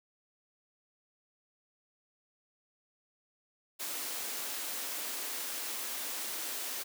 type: high-pass noise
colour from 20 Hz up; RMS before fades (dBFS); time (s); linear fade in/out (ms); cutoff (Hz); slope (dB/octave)
white; -38; 3.79-6.84; 20; 230; 48
effects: none